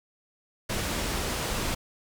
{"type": "low-pass noise", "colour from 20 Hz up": "pink", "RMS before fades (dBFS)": -30, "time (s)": [0.69, 1.75], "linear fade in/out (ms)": 10, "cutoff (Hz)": 11000, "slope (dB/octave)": 12, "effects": []}